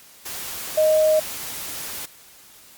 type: tone in noise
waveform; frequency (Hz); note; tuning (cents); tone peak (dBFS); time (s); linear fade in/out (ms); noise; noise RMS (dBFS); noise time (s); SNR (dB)
sine; 622.3; D#5; 0; -14; 0.77-1.2; 10; white; -32; 0.25-2.06; +15
effects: white hiss -48 dBFS RMS until 2.77 s + Opus 48 kbps